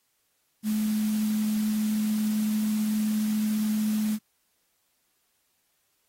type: tone in noise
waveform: sine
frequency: 214.2 Hz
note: A3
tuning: 46 cents flat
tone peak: -23 dBFS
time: 0.63-4.19 s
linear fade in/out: 50 ms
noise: white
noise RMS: -41 dBFS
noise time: 0.63-4.19 s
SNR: +15 dB
effects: white hiss -72 dBFS RMS until 6.08 s + AAC 48 kbps

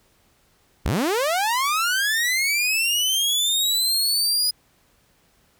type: linear sweep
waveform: sawtooth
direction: up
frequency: 35.07 to 4978 Hz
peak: -16 dBFS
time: 0.85-4.51 s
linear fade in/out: 10 ms
effects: pink hiss -61 dBFS RMS until 5.59 s

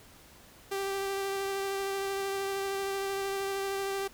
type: tone with vibrato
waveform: sawtooth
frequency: 392 Hz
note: G4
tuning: in tune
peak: -27 dBFS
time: 0.71-4.08 s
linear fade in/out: 10 ms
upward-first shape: sine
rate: 13 Hz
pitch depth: 12 cents each way
effects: pink hiss -55 dBFS RMS until 4.13 s

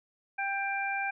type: harmonic tone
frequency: 790 Hz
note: G5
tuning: 13 cents sharp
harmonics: 1 / 2 / 3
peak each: -33 / -34 / -34 dBFS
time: 0.38-1.11 s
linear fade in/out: 10 ms
effects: none

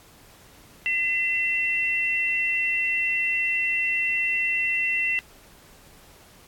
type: tone pair together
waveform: sine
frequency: 2026 / 2705 Hz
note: B6 / E7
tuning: +44 / +44 cents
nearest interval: perfect fourth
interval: 500 cents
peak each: -26 / -23 dBFS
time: 0.86-5.19 s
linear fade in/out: 0 ms
effects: pink hiss -52 dBFS RMS until 6.47 s + AAC 64 kbps

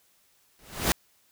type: noise with exponential growth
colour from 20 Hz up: pink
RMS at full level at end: -20 dBFS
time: 0.59-0.92 s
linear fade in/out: 1 ms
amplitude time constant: 71 ms
effects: white hiss -65 dBFS RMS until 1.31 s

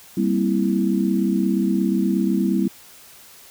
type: chord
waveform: sine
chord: C dominant seventh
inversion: second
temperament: equal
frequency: 196 / 233.1 / 261.6 / 329.6 Hz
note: G3 / Bb3 / C4 / E4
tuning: 0 / 0 / 0 / 0 cents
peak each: -20 / -24 / -25 / -23 dBFS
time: 0.17-2.68 s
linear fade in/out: 5 ms
effects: white hiss -46 dBFS RMS until 3.5 s

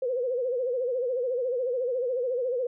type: tone with vibrato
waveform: sine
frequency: 500 Hz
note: B4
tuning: 21 cents sharp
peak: -25 dBFS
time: 0.02-2.67 s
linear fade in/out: 5 ms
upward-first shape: sine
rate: 14 Hz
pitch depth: 100 cents each way
effects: none

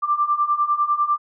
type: beating tone pair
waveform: sine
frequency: 1174.7 / 1184.7 Hz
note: D6 / D6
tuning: 0 / +15 cents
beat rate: 10 Hz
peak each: -22 / -19 dBFS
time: 0.02-1.18 s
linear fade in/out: 20 ms
effects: none

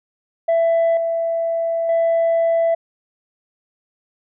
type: tone with level steps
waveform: sine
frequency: 665 Hz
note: E5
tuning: 15 cents sharp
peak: -11 / -17 / -12 dBFS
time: 0.48-2.75 s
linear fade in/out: 10 ms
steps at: 0.97 / 1.89 s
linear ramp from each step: 2 ms
effects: tanh soft clip ceiling -12 dBFS

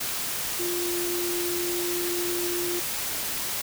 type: tone in noise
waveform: sine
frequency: 350 Hz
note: F4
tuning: 4 cents sharp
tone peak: -28 dBFS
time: 0.59-2.8 s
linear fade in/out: 10 ms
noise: white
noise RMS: -30 dBFS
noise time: 0-3.62 s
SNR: -1 dB
effects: none

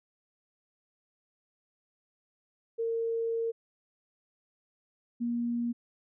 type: tone pair in turn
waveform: sine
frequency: 457.7 / 237.3 Hz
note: A#4 / A#3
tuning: -32 / +31 cents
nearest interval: major seventh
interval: 1137 cents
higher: first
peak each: -28 dBFS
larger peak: neither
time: 2.78-3.52 / 5.2-5.73 s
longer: first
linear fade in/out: 20 ms
effects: none

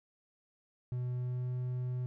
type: tone with pitch glide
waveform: triangle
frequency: 124.3 to 125.38 Hz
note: B2 to B2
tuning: +12 to +27 cents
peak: -31 dBFS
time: 0.92-2.06 s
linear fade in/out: 0 ms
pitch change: +15 cents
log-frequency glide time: 1.14-1.54 s
effects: none

